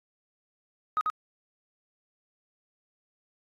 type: tone with echo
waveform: sine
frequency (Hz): 1257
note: D#6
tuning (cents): +17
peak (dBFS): -22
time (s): 0.97-1.01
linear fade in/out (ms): 0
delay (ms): 90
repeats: 1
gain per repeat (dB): -2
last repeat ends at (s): 1.1
effects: tanh soft clip ceiling -19 dBFS + AAC 32 kbps